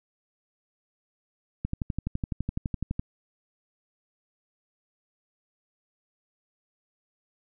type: click train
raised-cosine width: 5 ms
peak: -16 dBFS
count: 17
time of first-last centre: 1.65-2.995 s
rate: 11.9 Hz
effects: none